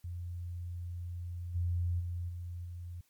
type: tone with level steps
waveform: sine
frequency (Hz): 87.31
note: F2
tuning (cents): 0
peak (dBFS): -37 / -29 / -34 / -38 / -40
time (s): 0.04-3.01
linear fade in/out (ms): 5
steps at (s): 1.54 / 1.99 / 2.28 / 2.64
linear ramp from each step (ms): 20
effects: white hiss -72 dBFS RMS until 3.09 s + MP3 96 kbps